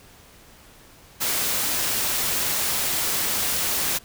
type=noise; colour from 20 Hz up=white; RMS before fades=-24 dBFS; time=1.2-3.99 s; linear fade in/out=20 ms; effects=pink hiss -50 dBFS RMS until 4.04 s